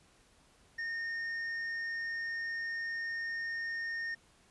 sine tone with hard clipping, 1835 Hz, A#6, 28 cents flat, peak -36 dBFS, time 0.78-4.15 s, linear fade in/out 10 ms, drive 4 dB, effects pink hiss -65 dBFS RMS until 4.5 s + resampled to 24000 Hz

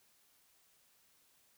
silence, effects white hiss -70 dBFS RMS until 1.57 s

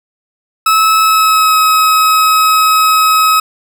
40% pulse tone with pitch glide, 1297 to 1276.9 Hz, E6 to D#6, -28 to +44 cents, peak -6 dBFS, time 0.66-3.4 s, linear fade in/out 5 ms, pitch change -28 cents, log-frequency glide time 1.02-1.56 s, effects none

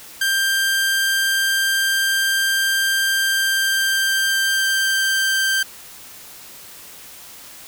sawtooth tone with pitch glide, 1583 to 1569.3 Hz, G6 to G6, +17 to +1 cents, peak -13 dBFS, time 0.21-5.63 s, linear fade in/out 5 ms, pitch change -16 cents, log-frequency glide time 3.04-5.36 s, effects white hiss -40 dBFS RMS until 7.67 s

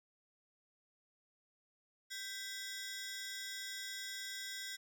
15% pulse ring-modulated tone, 1781 Hz, A6, 21 cents sharp, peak -33 dBFS, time 2.1-4.77 s, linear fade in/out 20 ms, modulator 215 Hz, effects none

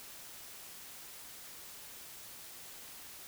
silence, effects white hiss -50 dBFS RMS until 3.27 s

